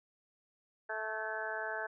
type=harmonic tone with a mistuned harmonic; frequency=218.9 Hz; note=A3; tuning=9 cents flat; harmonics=2 / 3 / 4 / 5 / 6 / 7 / 8; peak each=-45 / -42 / -43 / -50 / -50 / -40 / -43 dBFS; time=0.89-1.87 s; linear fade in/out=10 ms; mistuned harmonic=8; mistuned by=-36 cents; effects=none